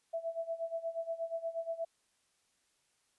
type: tone with tremolo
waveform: sine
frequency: 662 Hz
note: E5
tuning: 7 cents sharp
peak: -32 dBFS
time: 0.13-1.85 s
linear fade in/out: 10 ms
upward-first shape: sine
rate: 8.4 Hz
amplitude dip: 85%
effects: white hiss -75 dBFS RMS until 3.18 s + resampled to 24000 Hz